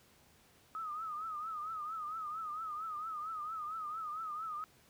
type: tone with vibrato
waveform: sine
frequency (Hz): 1259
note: D#6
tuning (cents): +20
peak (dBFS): -38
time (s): 0.75-4.64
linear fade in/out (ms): 0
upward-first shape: triangle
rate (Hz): 4.4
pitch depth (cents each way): 110
effects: pink hiss -65 dBFS RMS until 4.89 s + high-pass 60 Hz 12 dB/octave